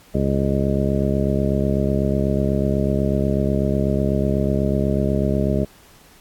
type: harmonic tone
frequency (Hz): 68.1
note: C#2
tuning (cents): -30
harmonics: 1 / 2 / 3 / 4 / 5 / 6 / 7 / 8 / 9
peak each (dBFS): -24 / -23 / -22 / -28 / -28 / -26 / -34 / -35 / -26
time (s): 0.14-5.65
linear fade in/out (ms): 10
effects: pink hiss -50 dBFS RMS until 6.2 s + AAC 64 kbps